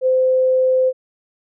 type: tone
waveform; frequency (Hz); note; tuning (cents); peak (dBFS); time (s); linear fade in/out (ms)
sine; 516; C5; -24; -12; 0.01-0.93; 50
effects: none